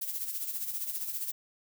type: noise with tremolo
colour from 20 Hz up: violet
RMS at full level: -33 dBFS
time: 0.01-1.32 s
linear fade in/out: 10 ms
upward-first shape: sine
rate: 15 Hz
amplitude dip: 60%
effects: none